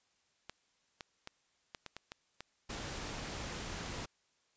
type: clicks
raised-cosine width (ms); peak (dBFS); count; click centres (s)
0.2; -26; 8; 0.496 / 1.008 / 1.274 / 1.748 / 1.863 / 1.966 / 2.119 / 2.406
type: noise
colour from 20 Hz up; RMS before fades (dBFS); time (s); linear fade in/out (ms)
pink; -42; 2.69-4.06; 10
effects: white hiss -75 dBFS RMS until 4.56 s + resampled to 16000 Hz

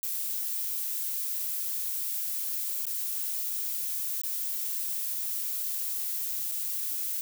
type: noise with dropouts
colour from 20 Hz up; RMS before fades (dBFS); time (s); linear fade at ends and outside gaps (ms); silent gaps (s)
violet; -32; 0.03-7.21; 0; 2.854-2.867 / 4.216-4.235 / 6.515-6.52
effects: none

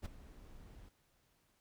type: noise with ADSR envelope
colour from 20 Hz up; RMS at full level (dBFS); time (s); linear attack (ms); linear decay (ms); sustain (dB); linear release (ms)
brown; -37; 0.02-0.89; 36; 10; -18; 6
effects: pink hiss -75 dBFS RMS until 1.6 s

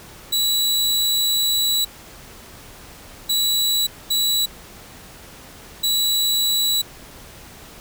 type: tone bursts at uneven times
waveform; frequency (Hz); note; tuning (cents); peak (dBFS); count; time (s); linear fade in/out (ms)
sawtooth; 3929; B7; -10; -14; 4; 0.32-1.85 / 3.29-3.87 / 4.1-4.46 / 5.83-6.82; 10
effects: pink hiss -42 dBFS RMS until 7.8 s

